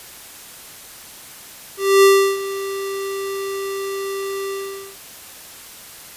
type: tone with ADSR envelope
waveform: square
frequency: 392 Hz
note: G4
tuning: in tune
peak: -8 dBFS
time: 1.77-4.97 s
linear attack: 260 ms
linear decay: 340 ms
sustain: -16 dB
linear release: 460 ms
effects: white hiss -39 dBFS RMS until 6.16 s + resampled to 32000 Hz